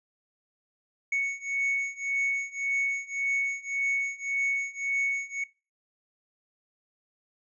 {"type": "beating tone pair", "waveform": "triangle", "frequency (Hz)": [2217, 2218.8], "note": ["C#7", "C#7"], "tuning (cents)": [0, 1], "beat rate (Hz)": 1.8, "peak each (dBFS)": [-29, -28], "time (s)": [1.12, 5.44], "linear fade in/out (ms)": 5, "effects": ["noise-tail reverb RT60 0.3 s tail -21 dB re dry", "resampled to 22050 Hz"]}